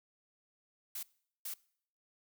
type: noise bursts at uneven times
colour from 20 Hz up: blue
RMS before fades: -41 dBFS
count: 2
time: 0.95-1.03 / 1.45-1.54 s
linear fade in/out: 5 ms
effects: noise-tail reverb RT60 0.6 s tail -23 dB re dry